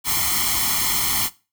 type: noise with comb filter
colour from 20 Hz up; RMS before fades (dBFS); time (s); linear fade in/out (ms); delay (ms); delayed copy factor
white; -21; 0.04-1.3; 50; 0.94; +0.9
effects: noise-tail reverb RT60 0.3 s tail -19 dB re dry